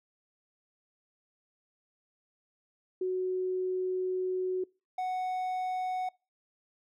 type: tone pair in turn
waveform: sine / triangle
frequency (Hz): 370 / 740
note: F#4 / F#5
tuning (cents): 0 / 0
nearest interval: octave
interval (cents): 1200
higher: second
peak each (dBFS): -28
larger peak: neither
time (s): 3.01-4.64 / 4.98-6.09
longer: first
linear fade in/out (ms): 5
effects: noise-tail reverb RT60 0.3 s tail -25 dB re dry